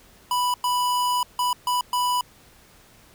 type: tone bursts at uneven times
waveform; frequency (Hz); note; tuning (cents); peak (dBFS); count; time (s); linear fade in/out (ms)
square; 988; B5; 0; -21; 5; 0.31-0.54 / 0.64-1.23 / 1.39-1.53 / 1.67-1.81 / 1.93-2.21; 2
effects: pink hiss -53 dBFS RMS until 3.14 s